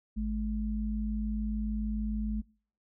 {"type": "tone pair together", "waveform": "sine", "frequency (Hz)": [53.39, 213.2], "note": ["G#1", "G#3"], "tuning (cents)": [49, 46], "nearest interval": "2 octaves", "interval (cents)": 2397, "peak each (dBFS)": [-32, -32], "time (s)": [0.16, 2.42], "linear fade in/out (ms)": 20, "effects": ["noise-tail reverb RT60 0.5 s tail -26 dB re dry"]}